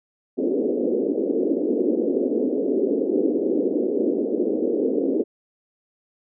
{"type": "band-pass noise", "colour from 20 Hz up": "white", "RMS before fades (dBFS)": -22, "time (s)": [0.37, 5.24], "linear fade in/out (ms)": 20, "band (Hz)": [240, 480], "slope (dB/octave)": 48, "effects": []}